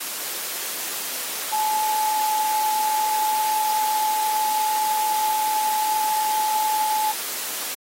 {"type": "tone in noise", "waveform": "sine", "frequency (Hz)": 861, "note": "A5", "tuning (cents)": -38, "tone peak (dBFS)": -20, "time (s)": [1.52, 7.12], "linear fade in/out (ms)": 10, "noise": "white", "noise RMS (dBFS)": -29, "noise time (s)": [0, 7.75], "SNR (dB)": 6, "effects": ["high-pass 300 Hz 12 dB/octave", "AAC 48 kbps"]}